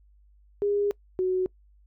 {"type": "tone pair in turn", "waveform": "sine", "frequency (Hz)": [407.7, 370.4], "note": ["G#4", "F#4"], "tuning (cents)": [-32, 2], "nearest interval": "major second", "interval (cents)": 166, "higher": "first", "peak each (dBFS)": -22, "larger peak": "neither", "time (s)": [[0.62, 0.91], [1.19, 1.46]], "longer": "first", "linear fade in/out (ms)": 0, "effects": ["noise-tail reverb RT60 0.1 s tail -24 dB re dry", "added 50 Hz sine -55 dBFS peak until 1.86 s"]}